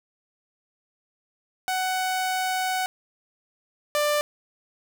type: tone pair in turn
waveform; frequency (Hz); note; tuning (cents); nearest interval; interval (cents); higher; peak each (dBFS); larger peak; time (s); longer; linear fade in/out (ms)
sawtooth; 746 / 592.1; F#5 / D5; +14 / +14; major third; 400; first; -20 / -17; second; 1.68-2.86 / 3.95-4.21; first; 0
effects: none